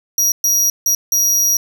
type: tone bursts at uneven times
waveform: 40% pulse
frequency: 5750 Hz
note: F8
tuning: 50 cents sharp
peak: -11 dBFS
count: 4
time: 0.18-0.32 / 0.44-0.7 / 0.86-0.95 / 1.12-1.57 s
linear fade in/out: 2 ms
effects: none